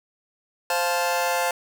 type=chord; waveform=sawtooth; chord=F major; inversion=second; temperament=just; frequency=523.8 / 698.5 / 873.1 Hz; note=C5 / F5 / A5; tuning=+2 / 0 / -14 cents; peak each=-22 dBFS; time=0.7-1.51 s; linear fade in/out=2 ms; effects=none